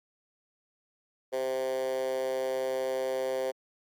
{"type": "tone with high-pass filter", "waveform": "10% pulse", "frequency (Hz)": 130.81, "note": "C3", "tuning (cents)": 0, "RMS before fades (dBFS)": -31, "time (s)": [1.32, 3.52], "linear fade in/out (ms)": 20, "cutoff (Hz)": 470, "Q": 8.7, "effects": ["Opus 48 kbps"]}